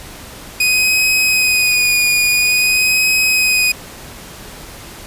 sawtooth tone with vibrato, 2489 Hz, D#7, in tune, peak -8 dBFS, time 0.6-3.72 s, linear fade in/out 5 ms, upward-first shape sine, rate 0.49 Hz, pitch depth 29 cents each way, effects pink hiss -34 dBFS RMS until 5.06 s + resampled to 32000 Hz

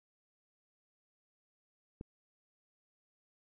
click, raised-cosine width 3 ms, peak -30 dBFS, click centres 2.011 s, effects none

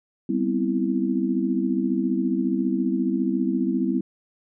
sine chord, C major seventh, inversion second, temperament equal with one note detuned, 196 / 246.9 / 261.6 / 328.5 Hz, G3 / B3 / C4 / E4, 0 / 0 / 0 / -6 cents, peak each -26 dBFS, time 0.29-4.01 s, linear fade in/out 5 ms, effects none

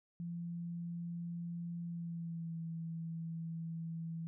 sine tone with pitch glide, 171 to 164.6 Hz, F3 to E3, -36 to -2 cents, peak -39 dBFS, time 0.2-4.27 s, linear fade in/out 0 ms, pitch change -66 cents, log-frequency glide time 1.85-2.58 s, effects none

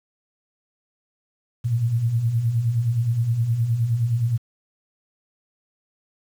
sine beating tone pair, 109.1 / 118.7 Hz, A2 / A#2, -14 / +32 cents, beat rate 9.6 Hz, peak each -27 / -19 dBFS, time 1.64-4.38 s, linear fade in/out 20 ms, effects 8-bit

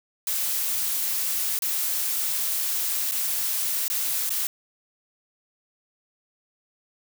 blue noise with dropouts, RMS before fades -26 dBFS, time 0.27-4.47 s, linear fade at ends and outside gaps 2 ms, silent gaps 1.59-1.621 / 3.113-3.119 / 3.881-3.9 / 4.294-4.304 s, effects none

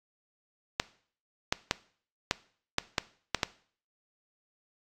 clicks, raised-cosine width 0.2 ms, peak -7 dBFS, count 8, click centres 0.799 / 1.525 / 1.711 / 2.311 / 2.784 / 2.982 / 3.347 / 3.432 s, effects noise-tail reverb RT60 0.5 s tail -19 dB re dry + AAC 64 kbps

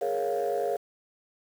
sine chord, Bb minor seventh, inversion third, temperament equal, 415.3 / 466.2 / 554.4 / 698.5 Hz, Ab4 / Bb4 / Db5 / F5, 0 / 0 / 0 / 0 cents, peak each -30 dBFS, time 0.01-0.77 s, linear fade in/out 10 ms, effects tanh soft clip ceiling -20 dBFS + 8-bit

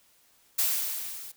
blue noise with level ramp, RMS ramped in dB -24 to -43 dBFS, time 0.58-1.32 s, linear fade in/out 10 ms, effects white hiss -63 dBFS RMS until 1.36 s

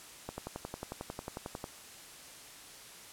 click train, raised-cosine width 1 ms, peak -24 dBFS, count 16, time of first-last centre 0.29-1.641 s, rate 11.1 Hz, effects white hiss -51 dBFS RMS until 3.12 s + low-pass 11000 Hz 12 dB/octave

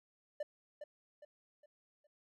triangle tone with echo, 593 Hz, D5, 17 cents sharp, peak -34 dBFS, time 0.4-0.43 s, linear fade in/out 5 ms, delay 410 ms, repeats 4, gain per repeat -8 dB, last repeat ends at 2.07 s, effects none

